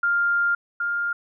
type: tone pair in turn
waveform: sine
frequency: 1400 / 1405.1 Hz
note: F6 / F6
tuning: +4 / +10 cents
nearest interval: unison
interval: 6 cents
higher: second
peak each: -18 / -22 dBFS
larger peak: first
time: 0.03-0.55 / 0.8-1.13 s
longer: first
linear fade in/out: 5 ms
effects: none